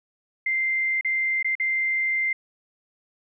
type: tone with dropouts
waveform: sine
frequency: 2089 Hz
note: C7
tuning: 3 cents flat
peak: -21 dBFS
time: 0.46-2.33 s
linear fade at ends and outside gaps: 5 ms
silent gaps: 1.011-1.047 / 1.428-1.445 / 1.553-1.598 s
effects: none